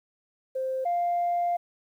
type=tone pair in turn; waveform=sine; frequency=523.3 / 698.5 Hz; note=C5 / F5; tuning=0 / 0 cents; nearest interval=perfect fourth; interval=500 cents; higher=second; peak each=-26 / -22 dBFS; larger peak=second; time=0.55-0.85 / 0.85-1.57 s; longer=second; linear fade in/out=10 ms; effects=tanh soft clip ceiling -20 dBFS + 10-bit